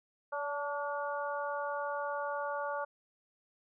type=harmonic tone with a mistuned harmonic; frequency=286.9 Hz; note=D4; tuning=40 cents flat; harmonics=2 / 3 / 4 / 5; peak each=-37 / -39 / -40 / -41 dBFS; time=0.32-2.85 s; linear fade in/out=10 ms; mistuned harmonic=3; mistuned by=+35 cents; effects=none